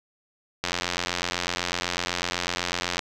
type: click train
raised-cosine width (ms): 0.2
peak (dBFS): -8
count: 208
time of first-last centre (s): 0.64-2.992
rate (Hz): 88
effects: none